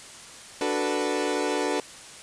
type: chord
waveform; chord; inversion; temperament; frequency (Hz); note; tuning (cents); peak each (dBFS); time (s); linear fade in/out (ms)
30% pulse; B minor seventh; first; equal; 293.7 / 370 / 440 / 493.9; D4 / F#4 / A4 / B4; 0 / 0 / 0 / 0; -27 / -28 / -27 / -28; 0.61-1.8; 2
effects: white hiss -44 dBFS RMS until 2.22 s + resampled to 22050 Hz